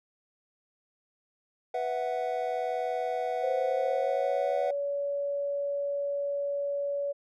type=chord; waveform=triangle; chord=B suspended fourth; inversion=none; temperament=equal; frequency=493.9 / 659.3 / 740 Hz; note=B4 / E5 / F#5; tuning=0 / 0 / 0 cents; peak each=-31 / -32 / -30 dBFS; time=1.74-4.71 s; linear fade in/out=5 ms
type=tone with pitch glide; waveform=sine; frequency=523 to 567.1 Hz; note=C5 to C#5; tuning=-1 to +39 cents; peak=-28 dBFS; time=3.42-7.13 s; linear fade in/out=20 ms; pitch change=+140 cents; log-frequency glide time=3.66-4.62 s
effects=none